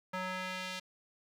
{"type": "tone with band-pass filter sweep", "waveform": "square", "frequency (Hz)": 185, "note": "F#3", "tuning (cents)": 0, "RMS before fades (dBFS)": -39, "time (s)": [0.13, 0.8], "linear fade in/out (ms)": 10, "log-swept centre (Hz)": [1300, 3600], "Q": 1, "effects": ["10-bit"]}